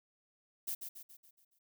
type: noise with echo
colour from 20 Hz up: violet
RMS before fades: -38 dBFS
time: 0.67-0.75 s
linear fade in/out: 10 ms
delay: 140 ms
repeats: 6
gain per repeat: -6 dB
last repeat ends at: 1.59 s
effects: none